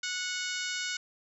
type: harmonic tone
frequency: 735 Hz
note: F#5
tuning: 12 cents flat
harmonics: 2 / 3 / 4 / 5 / 6 / 7 / 8 / 9 / 10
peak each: -37 / -39 / -40 / -41 / -42 / -42 / -43 / -44 / -44 dBFS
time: 0.03-0.97 s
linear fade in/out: 5 ms
effects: none